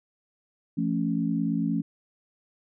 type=chord; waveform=sine; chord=F augmented; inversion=none; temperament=equal with one note detuned; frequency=170.53 / 220 / 277.2 Hz; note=F3 / A3 / C#4; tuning=-41 / 0 / 0 cents; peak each=-28 dBFS; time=0.77-1.82 s; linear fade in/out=10 ms; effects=none